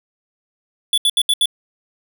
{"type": "tone bursts", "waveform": "square", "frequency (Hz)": 3446, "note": "A7", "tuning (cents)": -37, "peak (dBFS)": -13, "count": 5, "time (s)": [0.93, 1.457], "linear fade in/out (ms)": 2, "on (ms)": 47, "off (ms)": 73, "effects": []}